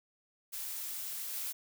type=noise with level steps; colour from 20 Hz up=blue; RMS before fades=-40 / -38 dBFS; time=0.52-1.53 s; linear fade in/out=20 ms; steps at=1.32 s; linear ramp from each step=20 ms; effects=none